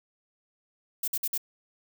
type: noise bursts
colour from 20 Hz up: violet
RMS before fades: -29 dBFS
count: 4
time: 1.03-1.378 s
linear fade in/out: 5 ms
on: 48 ms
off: 52 ms
effects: none